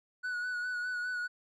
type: tone with vibrato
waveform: triangle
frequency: 1474 Hz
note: F#6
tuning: 7 cents flat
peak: -31 dBFS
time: 0.23-1.28 s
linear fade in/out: 20 ms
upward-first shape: sine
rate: 4.9 Hz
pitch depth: 30 cents each way
effects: resampled to 22050 Hz